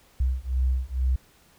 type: beating tone pair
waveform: sine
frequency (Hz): 63.2 / 65.4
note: B1 / C2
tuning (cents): +41 / 0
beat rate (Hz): 2.2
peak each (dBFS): -25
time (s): 0.2-1.16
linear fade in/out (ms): 5
effects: pink hiss -58 dBFS RMS until 1.58 s